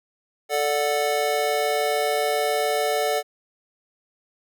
square chord, D major, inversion second, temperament just, 440.5 / 587.3 / 734.2 Hz, A4 / D5 / F#5, +2 / 0 / -14 cents, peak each -26 dBFS, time 0.49-3.23 s, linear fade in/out 50 ms, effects none

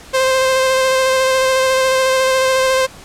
sawtooth tone with vibrato, 523.3 Hz, C5, in tune, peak -8 dBFS, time 0.13-2.87 s, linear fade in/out 20 ms, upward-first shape square, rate 14 Hz, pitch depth 12 cents each way, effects pink hiss -38 dBFS RMS until 3.04 s + low-pass 10000 Hz 12 dB/octave

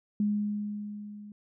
sine tone with level ramp, 207.7 Hz, G#3, in tune, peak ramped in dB -23 to -43 dBFS, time 0.2-1.32 s, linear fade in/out 2 ms, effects none

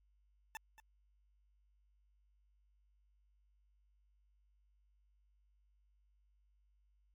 20% pulse tone with echo, 883 Hz, A5, 6 cents sharp, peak -38 dBFS, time 0.55-0.57 s, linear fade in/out 0 ms, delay 230 ms, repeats 1, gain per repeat -14 dB, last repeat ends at 0.8 s, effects added 50 Hz sine -70 dBFS peak until 7.14 s + MP3 96 kbps

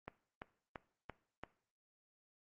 click train, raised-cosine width 0.5 ms, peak -29 dBFS, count 5, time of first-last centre 0.08-1.436 s, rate 2.95 Hz, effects noise-tail reverb RT60 0.5 s tail -18 dB re dry + Opus 32 kbps

